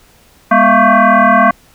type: tone with frequency modulation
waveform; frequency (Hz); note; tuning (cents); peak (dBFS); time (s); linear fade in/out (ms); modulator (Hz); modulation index
sine; 205.3; G#3; -20; -5; 0.51-1.51; 5; 449; 3.1
effects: pink hiss -47 dBFS RMS until 1.74 s